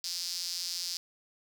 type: tone with high-pass filter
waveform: sawtooth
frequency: 175.2 Hz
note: F3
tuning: 6 cents sharp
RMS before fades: -36 dBFS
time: 0.04-0.97 s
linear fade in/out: 0 ms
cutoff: 4900 Hz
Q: 5.2
effects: none

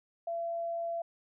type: tone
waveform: sine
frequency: 676 Hz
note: E5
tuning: 43 cents sharp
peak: -32 dBFS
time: 0.27-1.02 s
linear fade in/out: 5 ms
effects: none

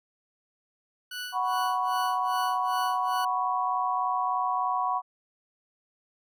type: tone with tremolo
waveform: 20% pulse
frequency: 1480 Hz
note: F#6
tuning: in tune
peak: -28 dBFS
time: 1.11-3.25 s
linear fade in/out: 5 ms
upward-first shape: sine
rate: 2.5 Hz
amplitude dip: 95%
type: chord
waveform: sine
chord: F# suspended fourth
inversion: none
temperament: just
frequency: 740 / 986.7 / 1110 Hz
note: F#5 / B5 / C#6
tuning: 0 / -2 / +2 cents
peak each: -29 / -29 / -29 dBFS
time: 1.32-5.02 s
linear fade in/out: 50 ms
effects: none

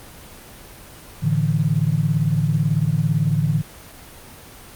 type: chord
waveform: sine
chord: A suspended fourth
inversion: none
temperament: equal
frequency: 110 / 146.83 / 164.81 Hz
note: A2 / D3 / E3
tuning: 0 / 0 / 0 cents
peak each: -23 / -19 / -21 dBFS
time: 1.22-3.62 s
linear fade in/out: 20 ms
effects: pink hiss -41 dBFS RMS until 4.75 s + Opus 24 kbps

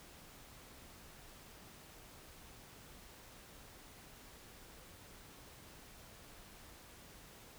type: silence
effects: pink hiss -57 dBFS RMS until 7.58 s

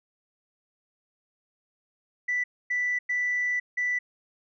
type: tone bursts at uneven times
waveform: sine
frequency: 1975.5 Hz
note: B6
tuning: in tune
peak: -23 dBFS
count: 4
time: 2.28-2.44 / 2.7-2.99 / 3.09-3.6 / 3.77-3.99 s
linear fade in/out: 10 ms
effects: tanh soft clip ceiling -20 dBFS

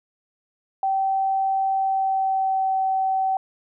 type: tone with pitch glide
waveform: sine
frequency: 773 to 765 Hz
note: G5 to G5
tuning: -24 to -42 cents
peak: -19 dBFS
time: 0.83-3.37 s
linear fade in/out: 2 ms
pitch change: -18 cents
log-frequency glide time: 1.72-2.77 s
effects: none

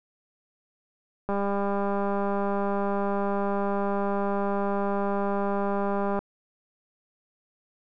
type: click train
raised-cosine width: 1 ms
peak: -15 dBFS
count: 981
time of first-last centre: 1.29-6.19 s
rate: 200 Hz
effects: none

